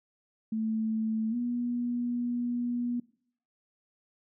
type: tone with pitch glide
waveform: sine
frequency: 220.5 to 241.8 Hz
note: A3 to B3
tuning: +4 to -36 cents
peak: -28 dBFS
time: 0.52-3 s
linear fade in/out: 5 ms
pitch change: +160 cents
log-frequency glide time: 1.3-1.35 s
effects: noise-tail reverb RT60 0.6 s tail -22 dB re dry